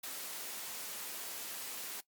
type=high-pass noise; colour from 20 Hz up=white; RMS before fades=-43 dBFS; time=0.03-2.01 s; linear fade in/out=10 ms; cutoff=220 Hz; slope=12 dB/octave; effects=noise-tail reverb RT60 0.1 s tail -19 dB re dry + Opus 48 kbps